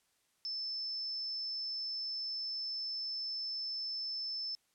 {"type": "tone", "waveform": "sine", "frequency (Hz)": 5274, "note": "E8", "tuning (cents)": 0, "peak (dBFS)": -36, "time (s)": [0.45, 4.55], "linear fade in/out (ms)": 0, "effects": ["white hiss -75 dBFS RMS until 4.74 s", "low-pass 11000 Hz 12 dB/octave"]}